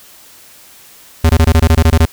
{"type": "tone bursts", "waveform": "square", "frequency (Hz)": 81.1, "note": "E2", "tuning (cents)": -28, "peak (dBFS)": -6, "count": 11, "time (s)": [1.24, 2.055], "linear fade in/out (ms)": 5, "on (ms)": 55, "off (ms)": 21, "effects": ["white hiss -41 dBFS RMS until 2.12 s"]}